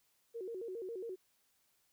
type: tone with vibrato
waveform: sine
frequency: 415.3 Hz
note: G#4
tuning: in tune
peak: -40 dBFS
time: 0.34-1.16 s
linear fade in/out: 20 ms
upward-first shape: square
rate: 7.3 Hz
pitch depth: 190 cents each way
effects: white hiss -75 dBFS RMS until 1.92 s